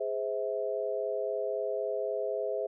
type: chord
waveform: sine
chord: Ab augmented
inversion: none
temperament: just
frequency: 415.3 / 519.1 / 648.9 Hz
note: Ab4 / C5 / E5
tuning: 0 / -14 / -27 cents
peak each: -34 dBFS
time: 0-2.67 s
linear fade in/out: 10 ms
effects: none